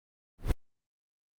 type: noise with exponential growth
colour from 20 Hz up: brown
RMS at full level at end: -18 dBFS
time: 0.38-0.52 s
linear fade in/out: 5 ms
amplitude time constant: 30 ms
effects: Opus 32 kbps